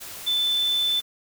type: tone in noise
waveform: sine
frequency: 3520 Hz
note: A7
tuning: in tune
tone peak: -20 dBFS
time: 0.26-1.01 s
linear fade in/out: 20 ms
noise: white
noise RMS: -38 dBFS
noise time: 0-1.02 s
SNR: +15 dB
effects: none